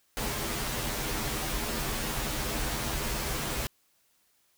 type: noise with comb filter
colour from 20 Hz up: pink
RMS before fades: -32 dBFS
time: 0.17-3.67 s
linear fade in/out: 0 ms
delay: 11 ms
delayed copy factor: -0.95
effects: white hiss -69 dBFS RMS until 4.57 s